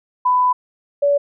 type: tone pair in turn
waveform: sine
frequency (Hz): 998 / 571.6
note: B5 / D5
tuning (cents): +18 / -47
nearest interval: minor seventh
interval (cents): 965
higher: first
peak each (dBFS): -12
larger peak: neither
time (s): 0.25-0.53 / 1.02-1.18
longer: first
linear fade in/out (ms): 10
effects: none